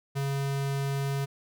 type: tone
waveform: square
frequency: 138.5 Hz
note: C#3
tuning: 1 cent flat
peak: -28 dBFS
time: 0.15-1.26 s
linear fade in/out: 20 ms
effects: none